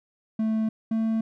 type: tone pair in turn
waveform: triangle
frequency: 219.9 / 223 Hz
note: A3 / A3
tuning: -1 / +23 cents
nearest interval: unison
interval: 24 cents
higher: second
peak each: -20 dBFS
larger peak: neither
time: 0.39-0.69 / 0.91-1.21 s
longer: neither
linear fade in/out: 5 ms
effects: none